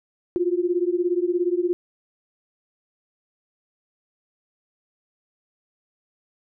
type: beating tone pair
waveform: sine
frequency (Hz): 346.2 / 363.2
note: F4 / F#4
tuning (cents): -15 / -32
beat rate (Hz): 17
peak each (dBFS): -22 / -23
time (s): 0.36-1.73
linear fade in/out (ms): 0
effects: none